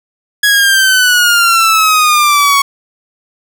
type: exponential sweep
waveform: sawtooth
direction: down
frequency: 1676 to 1108.7 Hz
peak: -3 dBFS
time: 0.43-2.62 s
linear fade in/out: 5 ms
effects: none